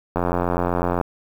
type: click train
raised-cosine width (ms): 1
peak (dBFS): -7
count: 76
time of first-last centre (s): 0.16-1.012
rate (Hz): 88
effects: 7-bit